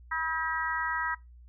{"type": "harmonic tone with a mistuned harmonic", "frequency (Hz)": 320, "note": "D#4", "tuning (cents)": 49, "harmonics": [3, 4, 5, 6], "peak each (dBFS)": [-34, -34, -34, -34], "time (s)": [0.11, 1.15], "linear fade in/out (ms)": 10, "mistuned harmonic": 3, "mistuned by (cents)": 21, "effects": ["noise-tail reverb RT60 0.2 s tail -22 dB re dry", "added 60 Hz sine -49 dBFS peak until 1.48 s"]}